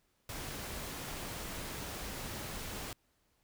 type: noise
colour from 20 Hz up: pink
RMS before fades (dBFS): -42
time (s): 0.29-2.93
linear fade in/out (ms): 2
effects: pink hiss -75 dBFS RMS until 3.43 s